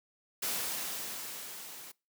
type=noise with level ramp; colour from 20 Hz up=white; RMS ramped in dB=-33 to -48 dBFS; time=0.42-1.92 s; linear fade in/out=10 ms; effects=noise-tail reverb RT60 0.3 s tail -25 dB re dry + high-pass 150 Hz 12 dB/octave